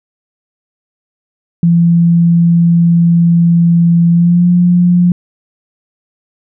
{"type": "tone with pitch glide", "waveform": "sine", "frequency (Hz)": [169.8, 176.5], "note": ["F3", "F3"], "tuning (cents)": [-48, 19], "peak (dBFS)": -5, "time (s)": [1.63, 5.12], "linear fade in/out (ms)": 2, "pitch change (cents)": 67, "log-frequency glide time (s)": [4.11, 4.48], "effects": []}